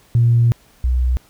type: tone pair in turn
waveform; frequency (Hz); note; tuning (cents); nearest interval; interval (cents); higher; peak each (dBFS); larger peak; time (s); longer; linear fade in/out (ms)
sine; 117.9 / 62.46; A#2 / B1; +20 / +20; major seventh; 1100; first; -9 / -13; first; 0.15-0.52 / 0.84-1.17; first; 0
effects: tanh soft clip ceiling -5 dBFS + pink hiss -52 dBFS RMS until 1.29 s